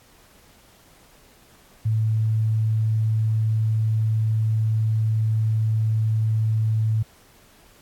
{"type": "tone", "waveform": "sine", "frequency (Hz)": 110, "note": "A2", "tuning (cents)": 0, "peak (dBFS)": -18, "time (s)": [1.85, 7.03], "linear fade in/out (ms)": 10, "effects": ["pink hiss -54 dBFS RMS until 7.81 s", "AAC 64 kbps"]}